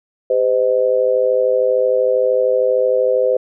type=tone with amplitude modulation; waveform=sine; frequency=512 Hz; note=C5; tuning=38 cents flat; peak=-8 dBFS; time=0.3-3.37 s; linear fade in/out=5 ms; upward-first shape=sine; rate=113 Hz; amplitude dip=90%; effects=none